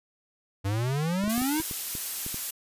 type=exponential sweep; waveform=square; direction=up; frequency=94.9 to 329.6 Hz; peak=-26 dBFS; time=0.64-1.62 s; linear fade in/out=20 ms
type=clicks; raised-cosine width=3 ms; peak=-25 dBFS; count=9; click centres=1.239 / 1.278 / 1.379 / 1.417 / 1.601 / 1.712 / 1.952 / 2.264 / 2.344 s
type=noise; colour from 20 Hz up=blue; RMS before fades=-31 dBFS; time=1.29-2.51 s; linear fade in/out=10 ms
effects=resampled to 32000 Hz